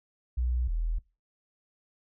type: tone pair in turn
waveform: sine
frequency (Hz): 61 / 40.88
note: B1 / E1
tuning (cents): -21 / -14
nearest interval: perfect fifth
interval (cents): 693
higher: first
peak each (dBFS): -25 / -26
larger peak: first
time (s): 0.37-0.68 / 0.68-0.99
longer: neither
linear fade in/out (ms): 10
effects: noise-tail reverb RT60 0.3 s tail -23 dB re dry